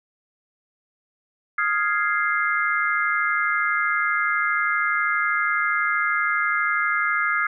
sine chord, F minor seventh, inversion third, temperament equal, 1244.5 / 1396.9 / 1661.2 / 2093 Hz, Eb6 / F6 / Ab6 / C7, 0 / 0 / 0 / 0 cents, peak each -25 dBFS, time 1.58-7.47 s, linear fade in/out 5 ms, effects none

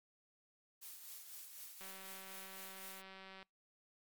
blue noise with tremolo, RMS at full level -50 dBFS, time 0.81-3.02 s, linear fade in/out 20 ms, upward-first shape triangle, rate 4 Hz, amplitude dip 50%
click train, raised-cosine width 0.3 ms, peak -38 dBFS, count 310, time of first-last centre 1.81-3.428 s, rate 191 Hz
effects noise-tail reverb RT60 0.2 s tail -26 dB re dry + MP3 96 kbps

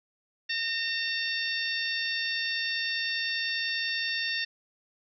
harmonic tone with a mistuned harmonic, 905 Hz, A5, 48 cents sharp, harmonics 2 / 3 / 4 / 5 / 6, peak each -32 / -34 / -35 / -36 / -37 dBFS, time 0.49-4.45 s, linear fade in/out 10 ms, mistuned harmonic 2, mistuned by +24 cents, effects none

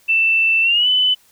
sine tone with pitch glide, 2665 to 3009 Hz, E7 to F#7, +18 to +28 cents, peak -12 dBFS, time 0.08-1.15 s, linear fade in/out 20 ms, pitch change +210 cents, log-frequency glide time 0.62-0.88 s, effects white hiss -54 dBFS RMS until 1.31 s

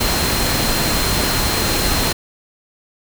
sine tone in noise, 4162 Hz, C8, 10 cents flat, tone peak -25 dBFS, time 0-2.13 s, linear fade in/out 10 ms, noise pink, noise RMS -18 dBFS, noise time 0-2.13 s, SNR -10 dB, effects none

